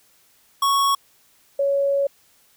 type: tone pair in turn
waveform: square / sine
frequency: 1108.7 / 558 Hz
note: C#6 / C#5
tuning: 0 / +11 cents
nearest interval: octave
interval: 1189 cents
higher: first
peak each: -17 dBFS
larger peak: neither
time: 0.62-0.95 / 1.59-2.07 s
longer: second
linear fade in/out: 5 ms
effects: white hiss -58 dBFS RMS until 2.56 s